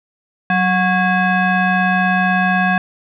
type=tone with frequency modulation; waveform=sine; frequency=730 Hz; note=F#5; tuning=24 cents flat; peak=-12 dBFS; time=0.5-2.78 s; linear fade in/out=2 ms; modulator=916 Hz; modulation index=1.5; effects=none